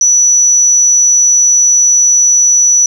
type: tone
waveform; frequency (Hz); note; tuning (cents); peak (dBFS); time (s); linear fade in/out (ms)
sine; 5920; F#8; 0; -4; 0.01-2.86; 2
effects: tanh soft clip ceiling 0 dBFS + 7-bit